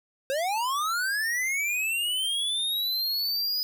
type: linear sweep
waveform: square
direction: up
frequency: 519 to 4992 Hz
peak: -26 dBFS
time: 0.3-3.63 s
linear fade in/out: 0 ms
effects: none